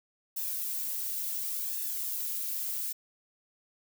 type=noise with flanger; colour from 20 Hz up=violet; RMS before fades=-34 dBFS; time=0.36-2.93 s; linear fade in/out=10 ms; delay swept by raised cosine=1.1 to 2.6 ms; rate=0.7 Hz; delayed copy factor=+0.6; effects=none